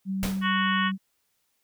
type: tone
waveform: sine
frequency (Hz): 192.1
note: G3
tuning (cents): -35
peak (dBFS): -26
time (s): 0.05-0.98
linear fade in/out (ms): 50
type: noise with exponential decay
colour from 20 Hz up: pink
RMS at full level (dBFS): -28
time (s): 0.23-0.53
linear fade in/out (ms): 0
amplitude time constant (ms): 64
type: harmonic tone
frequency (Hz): 370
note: F#4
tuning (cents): 0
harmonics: 3 / 4 / 5 / 6 / 7 / 8 / 9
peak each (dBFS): -27 / -31 / -28 / -39 / -38 / -32 / -39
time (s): 0.41-0.92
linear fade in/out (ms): 50
effects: white hiss -73 dBFS RMS until 1.63 s